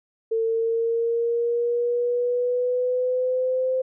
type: linear sweep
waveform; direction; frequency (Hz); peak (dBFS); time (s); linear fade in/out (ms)
sine; up; 448.7 to 519; -20; 0.31-3.82; 10
effects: none